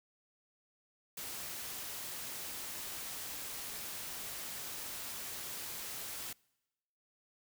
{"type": "noise", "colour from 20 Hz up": "white", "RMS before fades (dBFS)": -43, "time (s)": [1.17, 6.33], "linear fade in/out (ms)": 5, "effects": ["noise-tail reverb RT60 1.0 s tail -26 dB re dry"]}